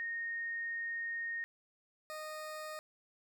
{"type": "tone pair in turn", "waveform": ["sine", "20% pulse"], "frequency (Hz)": [1852, 618], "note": ["A#6", "D#5"], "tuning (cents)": [-12, -12], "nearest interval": "octave + perfect fifth", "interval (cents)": 1900, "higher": "first", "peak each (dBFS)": [-36, -37], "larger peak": "first", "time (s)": [[0, 1.44], [2.1, 2.79]], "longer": "first", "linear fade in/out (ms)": 0, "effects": []}